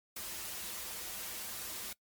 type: noise with comb filter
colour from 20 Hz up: white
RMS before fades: -42 dBFS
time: 0.16-1.93 s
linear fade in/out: 5 ms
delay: 7.2 ms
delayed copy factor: -0.8
effects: noise-tail reverb RT60 0.1 s tail -21 dB re dry + MP3 96 kbps